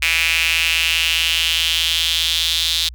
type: tone with high-pass filter sweep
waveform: sawtooth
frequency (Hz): 164.81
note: E3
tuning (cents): 0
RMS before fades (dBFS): -18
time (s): 0.02-2.89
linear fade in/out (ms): 5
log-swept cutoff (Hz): 2400 to 3700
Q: 4.7
effects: added 60 Hz sine -33 dBFS peak until 2.94 s